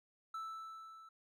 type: tone with level ramp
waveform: triangle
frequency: 1318.5 Hz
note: E6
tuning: in tune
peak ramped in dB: -38 to -53 dBFS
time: 0.34-1.09 s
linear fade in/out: 5 ms
effects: none